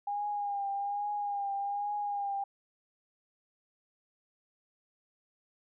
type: tone with vibrato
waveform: sine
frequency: 811 Hz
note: G#5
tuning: 41 cents flat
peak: -31 dBFS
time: 0.07-2.44 s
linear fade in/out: 5 ms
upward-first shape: triangle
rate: 1.2 Hz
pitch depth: 40 cents each way
effects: none